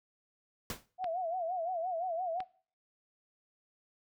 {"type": "noise with exponential decay", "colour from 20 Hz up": "pink", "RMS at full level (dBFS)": -35, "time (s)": [0.7, 0.86], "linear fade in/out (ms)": 1, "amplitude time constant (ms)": 33}
{"type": "tone with vibrato", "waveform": "sine", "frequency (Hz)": 698.5, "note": "F5", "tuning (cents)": 0, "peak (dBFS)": -32, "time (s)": [0.98, 2.45], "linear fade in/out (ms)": 50, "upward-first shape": "sine", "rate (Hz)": 5.8, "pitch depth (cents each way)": 130}
{"type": "clicks", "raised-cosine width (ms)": 0.3, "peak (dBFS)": -27, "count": 2, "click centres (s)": [1.043, 2.404]}
{"effects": ["noise-tail reverb RT60 0.5 s tail -23 dB re dry"]}